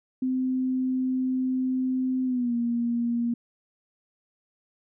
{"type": "tone with pitch glide", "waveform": "sine", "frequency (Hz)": [257.8, 236.4], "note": ["C4", "A#3"], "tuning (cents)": [-26, 24], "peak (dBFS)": -23, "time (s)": [0.22, 3.34], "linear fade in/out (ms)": 5, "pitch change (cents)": -150, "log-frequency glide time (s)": [2.25, 2.54], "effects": []}